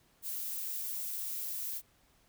violet noise, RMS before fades -38 dBFS, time 0.22-1.82 s, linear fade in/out 50 ms, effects pink hiss -68 dBFS RMS until 2.28 s

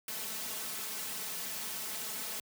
white noise with comb filter, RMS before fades -39 dBFS, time 0.08-2.4 s, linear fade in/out 2 ms, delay 4.6 ms, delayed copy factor +0.75, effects high-pass 80 Hz 12 dB/octave

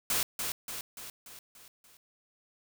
white noise with echo, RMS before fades -29 dBFS, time 0.1-0.23 s, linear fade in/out 2 ms, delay 290 ms, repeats 6, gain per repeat -5 dB, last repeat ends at 1.97 s, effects none

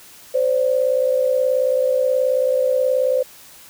sine tone pair together, 516.4 / 575 Hz, C5 / D5, -23 / -37 cents, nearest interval major second, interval 186 cents, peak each -16 / -21 dBFS, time 0.34-3.23 s, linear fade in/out 10 ms, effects white hiss -44 dBFS RMS until 3.69 s

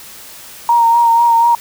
sine tone with vibrato, 932.3 Hz, A#5, in tune, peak -7 dBFS, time 0.69-1.55 s, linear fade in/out 2 ms, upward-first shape sine, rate 4.1 Hz, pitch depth 26 cents each way, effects white hiss -35 dBFS RMS until 1.6 s

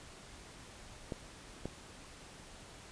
clicks, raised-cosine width 2 ms, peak -24 dBFS, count 2, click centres 1.122 / 1.656 s, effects pink hiss -53 dBFS RMS until 2.91 s + resampled to 22050 Hz

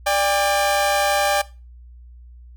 sawtooth tone pair together, 589 / 802.5 Hz, D5 / G5, +5 / +40 cents, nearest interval perfect fourth, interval 535 cents, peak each -16 dBFS, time 0.06-1.42 s, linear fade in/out 10 ms, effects noise-tail reverb RT60 0.3 s tail -19 dB re dry + added 60 Hz sine -40 dBFS peak until 2.56 s

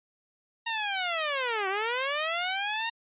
10% pulse linear two-way sweep, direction down then up, 932.3 to 373.2 to 932.3 Hz, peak -19 dBFS, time 0.66-2.9 s, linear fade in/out 10 ms, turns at 1.68 s, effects resampled to 8000 Hz

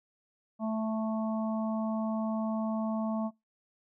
harmonic tone, 220 Hz, A3, in tune, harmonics 1 / 3 / 4 / 5, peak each -30 / -36 / -42 / -43 dBFS, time 0.59-3.31 s, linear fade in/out 50 ms, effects noise-tail reverb RT60 0.2 s tail -26 dB re dry

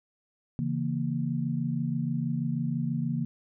sine chord, A# diminished, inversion first, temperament equal, 138.59 / 164.81 / 233.1 Hz, C#3 / E3 / A#3, 0 / 0 / 0 cents, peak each -31 dBFS, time 0.59-3.25 s, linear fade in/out 0 ms, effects none

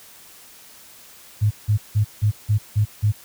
sine tone bursts, 105.3 Hz, G#2, 24 cents sharp, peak -14 dBFS, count 7, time 1.41-3.123 s, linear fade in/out 20 ms, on 99 ms, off 170 ms, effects white hiss -46 dBFS RMS until 3.24 s

